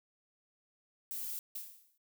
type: noise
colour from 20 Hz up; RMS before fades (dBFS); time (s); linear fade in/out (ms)
violet; -40; 1.11-1.39; 0
type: noise with exponential decay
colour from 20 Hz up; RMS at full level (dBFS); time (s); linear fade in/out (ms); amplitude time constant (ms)
violet; -39; 1.55-1.98; 5; 93
effects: none